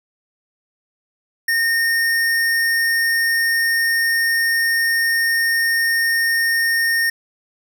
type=tone; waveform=square; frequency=1836 Hz; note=A#6; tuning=27 cents flat; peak=-16 dBFS; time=1.48-7.1 s; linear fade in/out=5 ms; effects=none